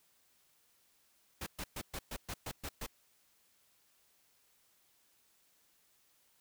pink noise bursts, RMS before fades -41 dBFS, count 9, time 1.41-2.865 s, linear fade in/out 5 ms, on 55 ms, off 120 ms, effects white hiss -71 dBFS RMS until 6.4 s

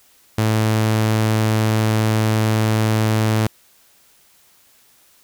sawtooth tone, 109.4 Hz, A2, 9 cents flat, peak -11 dBFS, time 0.38-3.47 s, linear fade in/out 5 ms, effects white hiss -54 dBFS RMS until 5.23 s

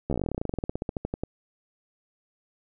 slowing click train, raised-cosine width 2 ms, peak -15 dBFS, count 28, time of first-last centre 0.1-1.236 s, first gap 13 ms, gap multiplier 1.08, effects none

